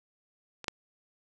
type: clicks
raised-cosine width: 0.2 ms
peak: -24 / -12 dBFS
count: 2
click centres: 0.643 / 0.682 s
effects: none